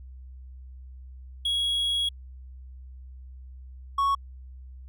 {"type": "tone pair in turn", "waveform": "triangle", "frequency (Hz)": [3322, 1108.6], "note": ["G#7", "C#6"], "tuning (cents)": [0, 0], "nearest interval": "octave + perfect fifth", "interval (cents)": 1900, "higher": "first", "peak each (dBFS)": [-22, -19], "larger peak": "second", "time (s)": [[1.45, 2.09], [3.98, 4.15]], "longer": "first", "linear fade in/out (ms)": 5, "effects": ["added 64 Hz sine -41 dBFS peak until 4.88 s"]}